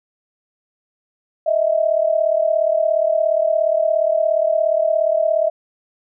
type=tone pair together; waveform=sine; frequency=623.9 / 661 Hz; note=D#5 / E5; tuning=+5 / +5 cents; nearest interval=minor second; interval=100 cents; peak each=-17 dBFS; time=1.46-5.5 s; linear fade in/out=10 ms; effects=none